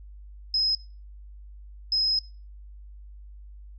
sine tone bursts at uneven times, 5110 Hz, D#8, 45 cents sharp, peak -21 dBFS, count 2, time 0.54-0.75 / 1.92-2.19 s, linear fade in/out 2 ms, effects noise-tail reverb RT60 0.3 s tail -18 dB re dry + added 50 Hz sine -42 dBFS peak until 3.78 s

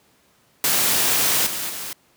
white noise with level steps, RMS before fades -19 / -27 / -31 dBFS, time 0.64-1.93 s, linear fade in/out 2 ms, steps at 1.46 / 1.69 s, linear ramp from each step 10 ms, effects pink hiss -59 dBFS RMS until 2.16 s + high-pass 100 Hz 12 dB/octave

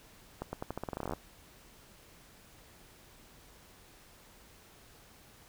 accelerating click train, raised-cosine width 1 ms, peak -22 dBFS, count 17, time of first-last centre 0.42-1.135 s, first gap 110 ms, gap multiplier 0.86, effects pink hiss -58 dBFS RMS until 5.48 s

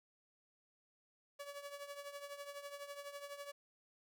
sawtooth tone with tremolo, 570 Hz, C#5, 48 cents sharp, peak -40 dBFS, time 1.39-3.52 s, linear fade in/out 10 ms, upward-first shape triangle, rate 12 Hz, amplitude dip 75%, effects none

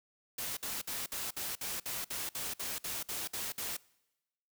white noise bursts, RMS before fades -38 dBFS, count 14, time 0.38-3.768 s, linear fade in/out 5 ms, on 190 ms, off 56 ms, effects noise-tail reverb RT60 1.0 s tail -24 dB re dry

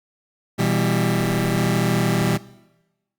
sawtooth chord, E minor, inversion second, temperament just, 123.61 / 164.81 / 197.78 Hz, B2 / E3 / G3, +2 / 0 / +16 cents, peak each -18 dBFS, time 0.58-2.38 s, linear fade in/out 20 ms, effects noise-tail reverb RT60 1.0 s tail -20 dB re dry + Opus 48 kbps

